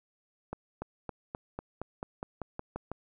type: accelerating click train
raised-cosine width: 1 ms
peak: -22 dBFS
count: 12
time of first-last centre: 0.53-2.916 s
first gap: 290 ms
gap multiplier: 0.94
effects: none